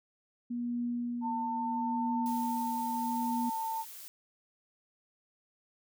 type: tone with tremolo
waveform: sine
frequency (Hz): 240.3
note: B3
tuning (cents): -47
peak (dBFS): -30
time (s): 0.5-3.5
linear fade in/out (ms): 10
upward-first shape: triangle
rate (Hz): 0.75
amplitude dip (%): 55
type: tone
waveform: sine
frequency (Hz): 897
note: A5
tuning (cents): +33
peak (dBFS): -32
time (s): 1.21-3.85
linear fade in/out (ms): 50
type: noise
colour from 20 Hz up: blue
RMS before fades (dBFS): -47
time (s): 2.26-4.08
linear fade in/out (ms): 0
effects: none